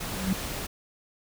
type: noise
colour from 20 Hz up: pink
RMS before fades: -34 dBFS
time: 0-0.67 s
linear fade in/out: 10 ms
type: tone with exponential growth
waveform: sine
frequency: 190.2 Hz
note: F#3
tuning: 48 cents sharp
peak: -20 dBFS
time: 0.02-0.33 s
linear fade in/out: 2 ms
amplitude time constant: 66 ms
effects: none